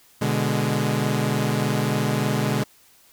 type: chord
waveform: sawtooth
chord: G# diminished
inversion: first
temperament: equal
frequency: 123.47 / 146.83 / 207.7 Hz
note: B2 / D3 / G#3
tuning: 0 / 0 / 0 cents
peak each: -21 dBFS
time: 0.21-2.64 s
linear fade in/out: 10 ms
effects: white hiss -55 dBFS RMS until 3.12 s